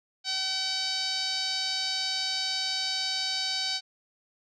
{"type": "tone with low-pass filter", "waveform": "5% pulse", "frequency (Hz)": 762, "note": "G5", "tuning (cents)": -49, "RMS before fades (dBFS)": -30, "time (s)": [0.24, 3.81], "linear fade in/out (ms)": 50, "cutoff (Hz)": 4600, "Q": 4, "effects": []}